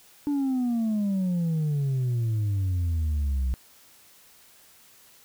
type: exponential sweep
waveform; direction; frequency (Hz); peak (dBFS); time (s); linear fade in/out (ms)
sine; down; 293.7 to 62; -20; 0.27-3.54; 0
effects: tanh soft clip ceiling -22 dBFS + white hiss -55 dBFS RMS until 5.24 s